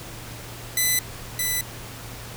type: tone pair in turn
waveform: 5% pulse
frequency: 2004 / 1994.1 Hz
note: B6 / B6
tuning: +25 / +16 cents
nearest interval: unison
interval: 9 cents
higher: first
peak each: -9 / -12 dBFS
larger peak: first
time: 0.77-0.99 / 1.39-1.61 s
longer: neither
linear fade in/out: 2 ms
effects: added 116 Hz sine -41 dBFS peak until 2.36 s + pink hiss -39 dBFS RMS until 2.36 s